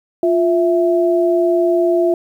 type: tone pair together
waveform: sine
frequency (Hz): 350 / 660.7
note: F4 / E5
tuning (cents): +4 / +4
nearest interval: major seventh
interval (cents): 1100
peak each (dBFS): -13 / -16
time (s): 0.23-2.14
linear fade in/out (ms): 2
effects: 8-bit